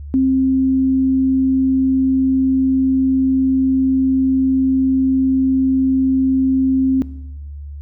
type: tone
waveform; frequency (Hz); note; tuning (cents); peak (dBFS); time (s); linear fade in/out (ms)
sine; 263.8; C4; +14; -11; 0.14-7.02; 0
effects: noise-tail reverb RT60 0.9 s tail -19 dB re dry + added 72 Hz sine -28 dBFS peak until 7.81 s